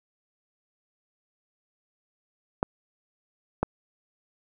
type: clicks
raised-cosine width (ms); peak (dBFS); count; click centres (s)
1; -9; 2; 2.629 / 3.63
effects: none